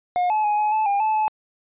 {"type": "tone with pitch steps", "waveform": "triangle", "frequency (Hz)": [717, 858, 836, 846, 868, 804, 869, 862], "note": ["F5", "A5", "G#5", "G#5", "A5", "G5", "A5", "A5"], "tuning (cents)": [45, -44, 11, 32, -24, 44, -22, -36], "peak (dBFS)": -16, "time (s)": [0.16, 1.28], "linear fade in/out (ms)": 0, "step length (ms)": 140, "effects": ["resampled to 8000 Hz"]}